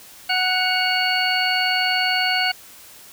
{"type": "harmonic tone with a mistuned harmonic", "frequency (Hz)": 740, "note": "F#5", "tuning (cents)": 0, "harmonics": [1, 2, 3, 4, 6], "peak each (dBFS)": [-24, -24, -24, -24, -24], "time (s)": [0.29, 2.52], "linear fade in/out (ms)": 10, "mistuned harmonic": 4, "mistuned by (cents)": -71, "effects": ["white hiss -44 dBFS RMS until 3.12 s"]}